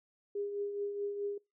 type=tone with tremolo; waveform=sine; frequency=406.3 Hz; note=G#4; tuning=38 cents flat; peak=-32 dBFS; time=0.35-1.38 s; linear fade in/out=5 ms; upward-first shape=triangle; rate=4.7 Hz; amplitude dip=55%; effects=noise-tail reverb RT60 0.2 s tail -23 dB re dry